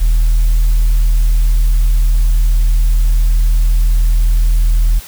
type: tone with tanh clipping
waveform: sine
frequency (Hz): 40.06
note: E1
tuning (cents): -49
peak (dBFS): -8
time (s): 0-5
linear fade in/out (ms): 20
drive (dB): 1
effects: white hiss -34 dBFS RMS until 5.07 s